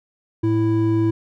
triangle tone pair together, 110 / 329.6 Hz, A2 / E4, 0 / 0 cents, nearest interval octave + perfect fifth, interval 1900 cents, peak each -18 / -15 dBFS, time 0.43-1.11 s, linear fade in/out 10 ms, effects none

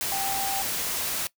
sine tone in noise, 784 Hz, G5, in tune, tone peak -29 dBFS, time 0.12-0.62 s, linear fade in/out 0 ms, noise white, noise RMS -29 dBFS, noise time 0.01-1.27 s, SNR -3 dB, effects noise-tail reverb RT60 0.1 s tail -20 dB re dry

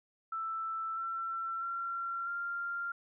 sine tone with pitch steps, 1325 / 1346.6 / 1368.6 / 1390.9 Hz, E6 / E6 / F6 / F6, +9 / +36 / -35 / -7 cents, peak -34 dBFS, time 0.32-2.92 s, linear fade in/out 5 ms, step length 650 ms, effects none

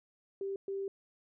sine tone bursts at uneven times, 392 Hz, G4, in tune, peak -34 dBFS, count 2, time 0.41-0.56 / 0.68-0.88 s, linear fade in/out 2 ms, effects none

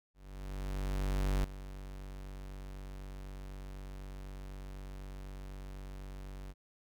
45% pulse tone with ADSR envelope, 48 Hz, G1, 36 cents flat, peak -28 dBFS, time 0.14-6.54 s, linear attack 1300 ms, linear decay 4 ms, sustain -15 dB, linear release 39 ms, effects none

